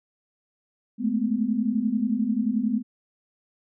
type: tone cluster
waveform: sine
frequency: 211.3 / 222.6 / 252.1 Hz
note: G#3 / A3 / B3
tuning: +30 / +20 / +36 cents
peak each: -26 dBFS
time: 0.98-2.83 s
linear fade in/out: 50 ms
effects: none